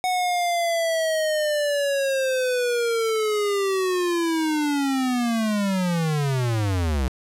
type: linear sweep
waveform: square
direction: down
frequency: 740 to 61.2 Hz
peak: -21 dBFS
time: 0.04-7.08 s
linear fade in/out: 0 ms
effects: low-pass 12000 Hz 12 dB/octave + 9-bit